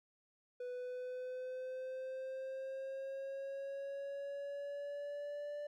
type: linear sweep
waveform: triangle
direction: up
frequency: 493.9 to 587.3 Hz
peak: -39 dBFS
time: 0.6-5.67 s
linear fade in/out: 5 ms
effects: none